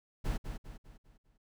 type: noise with echo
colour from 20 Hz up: brown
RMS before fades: -32 dBFS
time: 0.24-0.38 s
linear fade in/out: 20 ms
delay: 200 ms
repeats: 5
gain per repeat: -7 dB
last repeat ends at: 1.38 s
effects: none